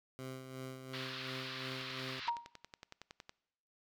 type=tone with tremolo; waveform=15% pulse; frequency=130.81 Hz; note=C3; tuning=in tune; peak=-36 dBFS; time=0.19-2.2 s; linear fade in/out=0 ms; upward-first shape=sine; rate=2.8 Hz; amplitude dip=50%
type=band-pass noise; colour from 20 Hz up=white; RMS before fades=-45 dBFS; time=0.93-2.3 s; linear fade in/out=10 ms; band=1000 to 4600 Hz; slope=48 dB/octave
type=click train; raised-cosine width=0.2 ms; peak=-31 dBFS; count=18; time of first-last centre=1.72-3.294 s; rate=10.8 Hz
type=tone with exponential decay; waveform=sine; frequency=941 Hz; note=A#5; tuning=16 cents sharp; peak=-28 dBFS; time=2.28-2.52 s; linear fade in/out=2 ms; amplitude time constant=52 ms
effects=noise-tail reverb RT60 0.9 s tail -23 dB re dry